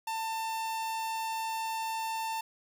45% pulse tone, 894 Hz, A5, 27 cents sharp, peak -32 dBFS, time 0.07-2.41 s, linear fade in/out 5 ms, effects none

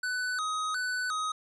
square tone with vibrato, 1372 Hz, F6, 31 cents flat, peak -30 dBFS, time 0.03-1.32 s, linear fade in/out 5 ms, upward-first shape square, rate 1.4 Hz, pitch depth 150 cents each way, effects resampled to 22050 Hz + 12-bit

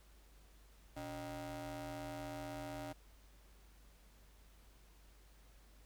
25% pulse ring-modulated tone, 164.81 Hz, E3, in tune, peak -37 dBFS, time 0.96-2.93 s, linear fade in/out 10 ms, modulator 450 Hz, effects added 50 Hz sine -61 dBFS peak until 5.85 s + pink hiss -68 dBFS RMS until 5.85 s

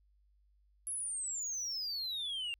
sine exponential sweep, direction down, 11000 to 2739 Hz, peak -33 dBFS, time 0.87-2.54 s, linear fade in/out 0 ms, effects tanh soft clip ceiling -35 dBFS + added 50 Hz sine -66 dBFS peak until 2.59 s

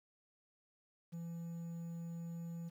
triangle tone with quantisation, 168.3 Hz, E3, 36 cents sharp, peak -40 dBFS, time 1.12-2.7 s, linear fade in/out 20 ms, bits 11, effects none

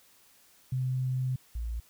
sine tone pair in turn, 128.9 / 57.42 Hz, C3 / A#1, -26 / -25 cents, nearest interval octave + major second, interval 1399 cents, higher first, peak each -27 / -31 dBFS, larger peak first, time 0.72-1.36 / 1.55-1.8 s, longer first, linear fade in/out 5 ms, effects white hiss -61 dBFS RMS until 1.89 s

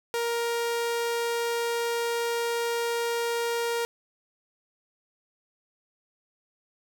sawtooth tone, 468.7 Hz, A#4, 9 cents sharp, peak -22 dBFS, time 0.14-3.85 s, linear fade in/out 0 ms, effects none

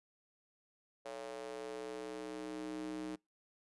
square tone with high-pass filter sweep, 62.2 Hz, B1, 13 cents sharp, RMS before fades -44 dBFS, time 1.05-3.16 s, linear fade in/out 10 ms, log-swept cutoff 540 to 280 Hz, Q 3.6, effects noise-tail reverb RT60 0.2 s tail -26 dB re dry + resampled to 24000 Hz

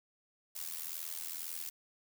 blue noise with amplitude modulation, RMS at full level -38 dBFS, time 0.55-1.7 s, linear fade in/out 10 ms, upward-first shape sine, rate 82 Hz, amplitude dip 85%, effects none

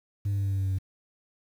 sine tone with pitch steps, 100.7 / 99.83 / 98.97 / 98.12 / 97.27 / 96.43 / 95.6 / 94.77 Hz, G2 / G2 / G2 / G2 / G2 / G2 / G2 / F#2, +47 / +32 / +17 / +2 / -13 / -28 / -43 / +42 cents, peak -22 dBFS, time 0.25-0.786 s, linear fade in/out 10 ms, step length 67 ms, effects tanh soft clip ceiling -24 dBFS + 9-bit

